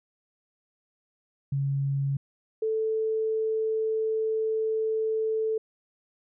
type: tone pair in turn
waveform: sine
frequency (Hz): 138.59 / 440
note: C#3 / A4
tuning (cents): 0 / 0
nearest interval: octave + minor sixth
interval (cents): 2000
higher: second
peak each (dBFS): -24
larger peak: neither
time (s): 1.52-2.17 / 2.62-5.58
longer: second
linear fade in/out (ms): 5
effects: none